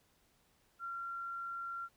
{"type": "tone", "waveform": "sine", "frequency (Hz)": 1374, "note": "F6", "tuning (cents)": -29, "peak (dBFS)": -39, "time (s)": [0.79, 1.89], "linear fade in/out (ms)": 50, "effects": ["pink hiss -72 dBFS RMS until 1.96 s"]}